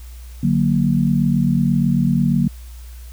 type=chord; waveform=sine; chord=D augmented; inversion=none; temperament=equal; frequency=146.83 / 185 / 233.1 Hz; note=D3 / F#3 / A#3; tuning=0 / 0 / 0 cents; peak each=-18 dBFS; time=0.43-2.48 s; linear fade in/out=5 ms; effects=added 60 Hz sine -33 dBFS peak until 3.12 s + white hiss -48 dBFS RMS until 3.12 s